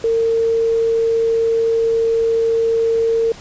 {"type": "tone", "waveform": "sine", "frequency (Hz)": 455.7, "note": "A#4", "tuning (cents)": -39, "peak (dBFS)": -13, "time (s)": [0.04, 3.32], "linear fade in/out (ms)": 2, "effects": ["pink hiss -38 dBFS RMS until 3.4 s", "resampled to 16000 Hz"]}